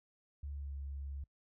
sine tone with pitch glide, 71.2 to 69.53 Hz, C#2 to C#2, +47 to +6 cents, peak -40 dBFS, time 0.43-1.24 s, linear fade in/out 5 ms, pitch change -41 cents, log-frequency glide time 0.54-0.74 s, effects noise-tail reverb RT60 0.1 s tail -25 dB re dry

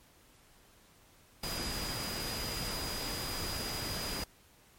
sine tone in noise, 4912 Hz, D#8, 23 cents flat, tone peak -40 dBFS, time 1.43-4.24 s, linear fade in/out 5 ms, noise pink, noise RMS -38 dBFS, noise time 1.43-4.24 s, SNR -5 dB, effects pink hiss -62 dBFS RMS until 4.78 s + MP3 64 kbps

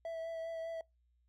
triangle tone with vibrato, 657 Hz, E5, 6 cents flat, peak -36 dBFS, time 0.05-0.81 s, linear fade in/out 2 ms, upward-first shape sine, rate 5 Hz, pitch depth 16 cents each way, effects noise-tail reverb RT60 0.2 s tail -24 dB re dry + added 60 Hz sine -70 dBFS peak until 1.28 s

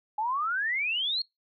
sine exponential sweep, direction up, 830.6 to 4357 Hz, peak -26 dBFS, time 0.18-1.22 s, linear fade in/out 5 ms, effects noise-tail reverb RT60 0.2 s tail -26 dB re dry

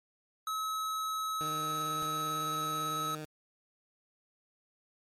square tone, 1287 Hz, E6, 42 cents flat, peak -33 dBFS, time 0.47-3.15 s, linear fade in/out 2 ms
15% pulse tone with vibrato, 153.8 Hz, D#3, 20 cents flat, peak -33 dBFS, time 1.41-3.25 s, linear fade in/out 0 ms, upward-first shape square, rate 18 Hz, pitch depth 12 cents each way
pink noise with exponential decay, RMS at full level -44 dBFS, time 2.02-2.1 s, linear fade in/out 2 ms, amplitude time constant 16 ms
effects MP3 64 kbps

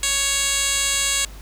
10% pulse tone with band-pass filter, 555 Hz, C#5, 2 cents sharp, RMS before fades -21 dBFS, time 0.03-1.25 s, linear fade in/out 2 ms, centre 6400 Hz, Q 2.1, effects added 50 Hz sine -36 dBFS peak until 1.41 s + pink hiss -45 dBFS RMS until 1.41 s

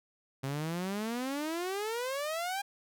sawtooth exponential sweep, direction up, 131.9 to 812 Hz, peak -29 dBFS, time 0.43-2.62 s, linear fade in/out 10 ms, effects none

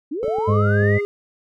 sine linear sweep, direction up, 261.2 to 2093 Hz, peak -23 dBFS, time 0.11-1.01 s, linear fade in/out 10 ms
triangle tone with pitch glide, 440 to 408.2 Hz, A4 to G#4, 0 to -30 cents, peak -19 dBFS, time 0.23-1.05 s, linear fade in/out 0 ms, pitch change -130 cents, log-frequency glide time 0.48-0.68 s
clicks, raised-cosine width 2 ms, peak -21 dBFS, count 5, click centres 0.243 / 0.281 / 0.385 / 0.5 / 0.827 s
harmonic tone, 102.7 Hz, G#2, 19 cents flat, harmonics 1 / 2 / 4 / 5 / 6, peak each -16 / -23 / -32 / -33 / -27 dBFS, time 0.47-0.99 s, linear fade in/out 20 ms
effects none

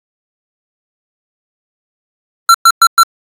square tone bursts, 1356 Hz, E6, 49 cents sharp, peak -3 dBFS, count 4, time 2.49-3.032 s, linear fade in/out 2 ms, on 53 ms, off 110 ms, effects AAC 64 kbps

